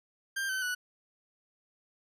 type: tone with pitch steps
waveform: 40% pulse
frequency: 1587 / 1531.2 / 1477.3 Hz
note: G6 / G6 / F#6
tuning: +21 / -41 / -3 cents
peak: -30 dBFS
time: 0.36-0.75 s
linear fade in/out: 10 ms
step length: 130 ms
effects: resampled to 32000 Hz